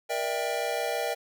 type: chord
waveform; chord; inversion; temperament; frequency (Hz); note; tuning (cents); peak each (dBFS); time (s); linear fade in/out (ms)
square; E half-diminished seventh; second; just; 474.7 / 593.3 / 659.3 / 791.1; Bb4 / D5 / E5 / G5; +31 / +18 / 0 / +16; -34; 0.09-1.15; 20
effects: none